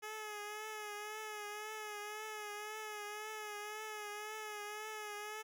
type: tone with vibrato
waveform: 10% pulse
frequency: 423.7 Hz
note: G#4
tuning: 35 cents sharp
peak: -35 dBFS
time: 0.02-5.43 s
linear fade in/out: 20 ms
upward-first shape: triangle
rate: 1.9 Hz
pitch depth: 49 cents each way
effects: none